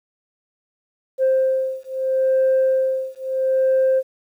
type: beating tone pair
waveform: sine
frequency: 525 / 525.76 Hz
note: C5 / C5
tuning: +6 / +8 cents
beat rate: 0.76 Hz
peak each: -18 dBFS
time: 1.18-4.03 s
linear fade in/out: 50 ms
effects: tanh soft clip ceiling -11 dBFS + 9-bit